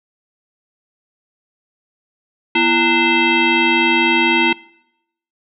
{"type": "tone with frequency modulation", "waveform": "sine", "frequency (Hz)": 1488, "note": "F#6", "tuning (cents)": 9, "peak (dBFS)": -11, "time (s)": [2.55, 4.53], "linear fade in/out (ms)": 5, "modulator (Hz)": 576, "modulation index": 2.8, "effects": ["noise-tail reverb RT60 0.8 s tail -23 dB re dry"]}